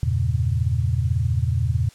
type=chord; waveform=sine; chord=E diminished seventh; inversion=none; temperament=equal; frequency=82.41 / 98 / 116.54 / 138.59 Hz; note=E2 / G2 / Bb2 / Db3; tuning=0 / 0 / 0 / 0 cents; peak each=-23 / -26 / -22 / -27 dBFS; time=0.03-1.89 s; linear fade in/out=0 ms; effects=white hiss -51 dBFS RMS until 1.94 s + low-pass 9000 Hz 12 dB/octave